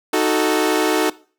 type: chord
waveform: sawtooth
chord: D# diminished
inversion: none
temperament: equal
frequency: 311.1 / 370 / 440 Hz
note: D#4 / F#4 / A4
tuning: 0 / 0 / 0 cents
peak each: -16 dBFS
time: 0.13-1.1 s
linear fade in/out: 5 ms
effects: noise-tail reverb RT60 0.4 s tail -20 dB re dry